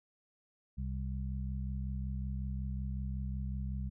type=harmonic tone; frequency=65.41 Hz; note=C2; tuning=in tune; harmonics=1 / 2 / 3; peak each=-36 / -41 / -43 dBFS; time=0.77-3.9 s; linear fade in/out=20 ms; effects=none